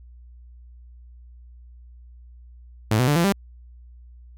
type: tone with pitch steps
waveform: sawtooth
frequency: 108.5 / 126.08 / 146.51 / 170.25 / 197.84 Hz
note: A2 / B2 / D3 / F3 / G3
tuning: -24 / +36 / -4 / -44 / +16 cents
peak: -13 dBFS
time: 2.91-3.325 s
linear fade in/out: 5 ms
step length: 83 ms
effects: added 60 Hz sine -43 dBFS peak until 4.37 s